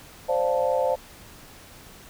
sine chord, D minor seventh, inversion third, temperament equal, 523.3 / 587.3 / 698.5 / 880 Hz, C5 / D5 / F5 / A5, 0 / 0 / 0 / 0 cents, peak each -23 / -26 / -29 / -29 dBFS, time 0.28-0.96 s, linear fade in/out 20 ms, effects pink hiss -47 dBFS RMS until 2.09 s

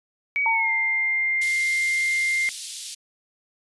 sine tone with pitch glide, 2264 to 2100 Hz, C#7 to C7, +36 to +6 cents, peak -20 dBFS, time 0.36-2.49 s, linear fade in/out 0 ms, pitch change -130 cents, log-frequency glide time 0.5-0.71 s
sine tone with exponential decay, 900 Hz, A5, 39 cents sharp, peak -20 dBFS, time 0.46-1.52 s, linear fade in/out 1 ms, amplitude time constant 230 ms
pink high-pass noise, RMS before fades -34 dBFS, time 1.41-2.95 s, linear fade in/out 10 ms, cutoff 3400 Hz, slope 24 dB/octave
effects resampled to 24000 Hz

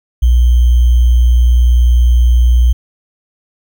sine tone with sample-and-hold, 60.4 Hz, B1, 38 cents flat, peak -5 dBFS, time 0.22-2.73 s, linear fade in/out 10 ms, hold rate 3150 Hz, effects none

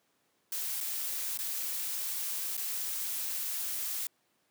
blue noise with dropouts, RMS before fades -35 dBFS, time 0.52-4.07 s, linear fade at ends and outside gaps 2 ms, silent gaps 0.805-0.809 / 1.375-1.388 / 2.569-2.576 s, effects pink hiss -73 dBFS RMS until 4.5 s + high-pass 200 Hz 12 dB/octave

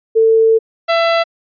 sine / sawtooth tone pair in turn, 447.4 / 669 Hz, A4 / E5, +29 / +25 cents, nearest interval perfect fifth, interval 696 cents, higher second, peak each -7 dBFS, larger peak neither, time 0.15-0.59 / 0.88-1.24 s, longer first, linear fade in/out 20 ms, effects resampled to 11025 Hz

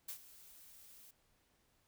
blue noise with ADSR envelope, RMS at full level -43 dBFS, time 0.08-1.11 s, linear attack 9 ms, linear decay 89 ms, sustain -16 dB, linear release 5 ms, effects pink hiss -75 dBFS RMS until 1.87 s

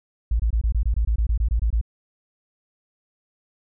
sine tone bursts, 55.5 Hz, A1, 16 cents sharp, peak -17 dBFS, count 14, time 0.31-1.813 s, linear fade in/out 5 ms, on 86 ms, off 23 ms, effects none

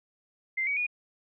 sine tone with pitch steps, 2085 / 2261 / 2451 Hz, C7 / C#7 / D#7, -7 / +34 / -27 cents, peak -26 dBFS, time 0.57-0.867 s, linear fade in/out 10 ms, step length 99 ms, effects none

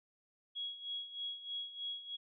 sine tone with tremolo, 3322 Hz, G#7, in tune, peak -37 dBFS, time 0.55-2.17 s, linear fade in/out 20 ms, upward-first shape sine, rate 3.2 Hz, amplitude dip 75%, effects none

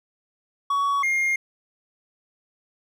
triangle tone pair in turn, 1124 / 2126 Hz, C#6 / C7, +24 / +27 cents, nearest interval major seventh, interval 1103 cents, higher second, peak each -18 dBFS, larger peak neither, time 0.7-1.03 / 1.03-1.36 s, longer neither, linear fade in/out 5 ms, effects none

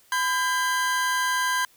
40% pulse tone pair together, 1007.9 / 1600 Hz, B5 / G6, +35 / +35 cents, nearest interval minor sixth, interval 800 cents, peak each -24 / -24 dBFS, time 0.12-1.65 s, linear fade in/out 2 ms, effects white hiss -58 dBFS RMS until 1.76 s

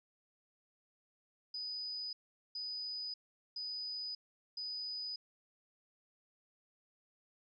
sine tone bursts, 4978 Hz, D#8, in tune, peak -39 dBFS, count 4, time 1.54-5.16 s, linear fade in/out 5 ms, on 590 ms, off 420 ms, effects none

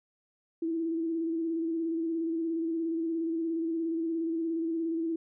sine tone with vibrato, 328.6 Hz, E4, 5 cents flat, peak -28 dBFS, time 0.62-5.16 s, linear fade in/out 5 ms, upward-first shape square, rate 17 Hz, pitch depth 28 cents each way, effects none

